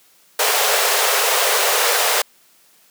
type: high-pass noise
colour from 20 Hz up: pink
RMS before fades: -17 dBFS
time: 0.39-2.22 s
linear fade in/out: 5 ms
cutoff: 410 Hz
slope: 96 dB/octave
effects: white hiss -54 dBFS RMS until 2.9 s + high-pass 150 Hz 12 dB/octave